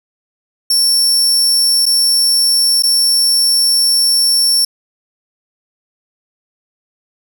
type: tone with dropouts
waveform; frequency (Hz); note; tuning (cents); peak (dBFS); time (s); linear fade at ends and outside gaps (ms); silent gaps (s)
sawtooth; 5440; F8; -46; -7; 0.7-4.65; 5; 1.857-1.863 / 2.824-2.834
effects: none